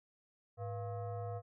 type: tone with frequency modulation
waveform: sine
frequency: 105.3 Hz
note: G#2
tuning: 24 cents sharp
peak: -38 dBFS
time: 0.57-1.42 s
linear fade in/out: 50 ms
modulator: 590 Hz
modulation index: 1
effects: none